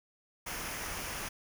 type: noise with comb filter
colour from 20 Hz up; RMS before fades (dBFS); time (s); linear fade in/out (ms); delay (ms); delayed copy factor
pink; -39; 0.46-1.29; 10; 0.25; -0.5
effects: none